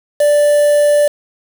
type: tone with quantisation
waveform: triangle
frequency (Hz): 587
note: D5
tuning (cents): -1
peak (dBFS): -6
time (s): 0.2-1.08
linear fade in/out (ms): 5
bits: 4
effects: none